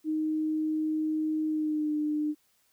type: tone with pitch glide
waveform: sine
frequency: 311.1 to 301.2 Hz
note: D#4 to D4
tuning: 0 to +44 cents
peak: -26 dBFS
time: 0.04-2.35 s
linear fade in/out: 50 ms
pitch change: -56 cents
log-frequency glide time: 1.47-1.94 s
effects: white hiss -69 dBFS RMS until 2.72 s